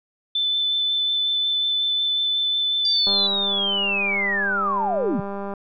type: tone with vibrato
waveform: sine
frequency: 3520 Hz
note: A7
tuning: in tune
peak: -19 dBFS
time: 0.35-3.27 s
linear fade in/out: 5 ms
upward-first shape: sine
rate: 5.5 Hz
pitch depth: 9 cents each way
type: linear sweep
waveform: sine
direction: down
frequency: 4777 to 155 Hz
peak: -20 dBFS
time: 2.85-5.2 s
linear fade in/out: 2 ms
type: click train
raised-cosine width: 1 ms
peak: -18 dBFS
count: 492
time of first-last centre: 3.07-5.537 s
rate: 199 Hz
effects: none